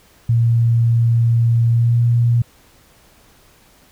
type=tone with pitch glide; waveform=sine; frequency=116.54 to 118.65 Hz; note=A#2 to A#2; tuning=0 to +31 cents; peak=-11 dBFS; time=0.29-2.42 s; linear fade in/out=5 ms; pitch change=+31 cents; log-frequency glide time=1.7-1.99 s; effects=pink hiss -51 dBFS RMS until 3.91 s